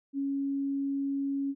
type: tone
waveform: sine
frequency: 276.9 Hz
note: C#4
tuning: 2 cents flat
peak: -28 dBFS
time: 0.13-1.55 s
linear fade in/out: 50 ms
effects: none